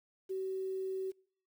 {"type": "tone with quantisation", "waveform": "sine", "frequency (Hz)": 380, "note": "F#4", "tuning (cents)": 46, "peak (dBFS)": -34, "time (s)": [0.29, 1.12], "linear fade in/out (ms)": 20, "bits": 10, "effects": ["noise-tail reverb RT60 0.6 s tail -26 dB re dry"]}